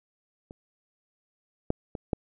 clicks, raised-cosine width 2 ms, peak -29 / -11 / -21 / -12 dBFS, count 4, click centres 0.509 / 1.704 / 1.952 / 2.132 s, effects none

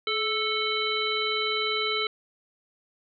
harmonic tone with a mistuned harmonic, 440 Hz, A4, in tune, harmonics 1 / 3 / 5 / 7 / 9, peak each -31 / -31 / -31 / -31 / -31 dBFS, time 0.07-2.07 s, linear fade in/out 2 ms, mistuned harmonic 1, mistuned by -45 cents, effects none

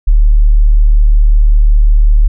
sine tone, 37.3 Hz, D1, 28 cents sharp, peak -3 dBFS, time 0.07-2.28 s, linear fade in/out 10 ms, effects none

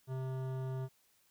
sine tone with hard clipping, 130.9 Hz, C3, 1 cent sharp, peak -38 dBFS, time 0.07-0.89 s, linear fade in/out 50 ms, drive 15 dB, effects white hiss -71 dBFS RMS until 1.3 s

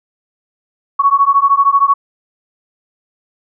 sine beating tone pair, 1108.7 / 1121.7 Hz, C#6 / C#6, 0 / +20 cents, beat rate 13 Hz, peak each -11 dBFS, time 0.99-1.94 s, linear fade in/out 10 ms, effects none

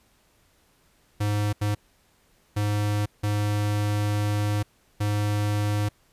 square tone bursts at uneven times, 104 Hz, G#2, 3 cents sharp, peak -23 dBFS, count 5, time 1.2-1.53 / 1.61-1.75 / 2.56-3.06 / 3.23-4.63 / 5-5.89 s, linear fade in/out 10 ms, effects pink hiss -63 dBFS RMS until 6.12 s + resampled to 32000 Hz

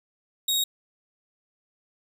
sawtooth tone, 3767 Hz, A#7, 17 cents sharp, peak -19 dBFS, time 0.48-0.64 s, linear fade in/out 5 ms, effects none

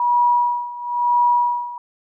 sine tone with tremolo, 966 Hz, B5, 39 cents flat, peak -12 dBFS, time 0-1.78 s, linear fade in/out 2 ms, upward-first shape sine, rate 1 Hz, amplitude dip 85%, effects none

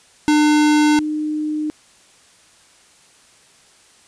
square / sine tone pair in turn, 300 / 304.7 Hz, D4 / D#4, +37 / -36 cents, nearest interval unison, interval 27 cents, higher second, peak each -12 / -19 dBFS, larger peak first, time 0.28-0.99 / 0.99-1.7 s, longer neither, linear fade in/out 0 ms, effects white hiss -51 dBFS RMS until 4.07 s + resampled to 22050 Hz

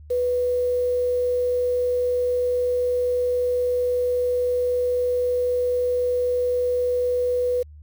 sine tone with quantisation, 493.9 Hz, B4, in tune, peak -19 dBFS, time 0.1-7.63 s, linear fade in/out 10 ms, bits 7, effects added 75 Hz sine -41 dBFS peak until 7.82 s

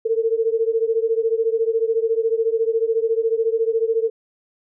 sine beating tone pair, 447.2 / 461.2 Hz, A4 / A#4, +28 / -19 cents, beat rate 14 Hz, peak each -19 / -21 dBFS, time 0.05-4.1 s, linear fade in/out 10 ms, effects none

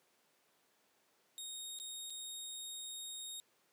20% pulse tone with dropouts, 3729 Hz, A#7, in tune, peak -38 dBFS, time 1.38-3.4 s, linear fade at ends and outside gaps 0 ms, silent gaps 1.788-1.799 / 2.099-2.104 s, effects pink hiss -73 dBFS RMS until 3.72 s + high-pass 300 Hz 12 dB/octave

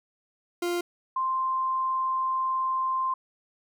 40% pulse / sine tone pair in turn, 349.2 / 1046.4 Hz, F4 / C6, 0 / 0 cents, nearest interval octave + perfect fifth, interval 1900 cents, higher second, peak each -25 / -24 dBFS, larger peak second, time 0.62-0.81 / 1.16-3.14 s, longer second, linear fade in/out 5 ms, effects none

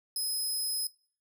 20% pulse tone, 5090 Hz, D#8, 39 cents sharp, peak -25 dBFS, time 0.16-0.87 s, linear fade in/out 2 ms, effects noise-tail reverb RT60 0.5 s tail -22 dB re dry

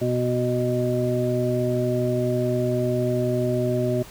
harmonic tone, 123.47 Hz, B2, in tune, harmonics 1 / 2 / 3 / 5, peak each -25 / -27 / -25 / -26 dBFS, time 0.01-4.03 s, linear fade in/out 10 ms, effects pink hiss -44 dBFS RMS until 4.1 s

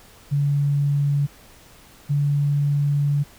sine tone pair in turn, 142.9 / 143.81 Hz, D3 / D3, -47 / -36 cents, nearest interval unison, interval 11 cents, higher second, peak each -17 dBFS, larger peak neither, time 0.31-1.27 / 2.09-3.24 s, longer second, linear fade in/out 20 ms, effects pink hiss -49 dBFS RMS until 3.38 s

